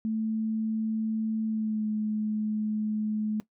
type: tone with pitch glide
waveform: sine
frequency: 220 to 214.1 Hz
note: A3 to A3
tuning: 0 to -47 cents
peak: -26 dBFS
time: 0.05-3.4 s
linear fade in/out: 0 ms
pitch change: -47 cents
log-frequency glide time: 1.46-1.87 s
effects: noise-tail reverb RT60 0.1 s tail -17 dB re dry